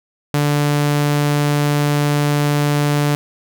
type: tone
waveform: sawtooth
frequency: 146.2 Hz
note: D3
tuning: 7 cents flat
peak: -10 dBFS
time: 0.34-3.15 s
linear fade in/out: 0 ms
effects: none